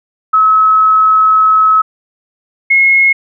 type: tone pair in turn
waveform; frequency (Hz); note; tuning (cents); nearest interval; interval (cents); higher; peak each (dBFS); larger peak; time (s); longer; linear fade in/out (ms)
sine; 1288 / 2166; E6 / C#7; -41 / -41; major sixth; 900; second; -5; neither; 0.33-1.82 / 2.7-3.13; first; 10
effects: none